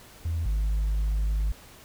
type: tone pair in turn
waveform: sine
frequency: 82.41 / 51.92 Hz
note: E2 / G#1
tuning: 0 / 0 cents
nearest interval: minor sixth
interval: 800 cents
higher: first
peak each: -24 / -20 dBFS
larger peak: second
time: 0.25-0.46 / 0.46-1.52 s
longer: second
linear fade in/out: 5 ms
effects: tanh soft clip ceiling -22 dBFS + pink hiss -50 dBFS RMS until 1.84 s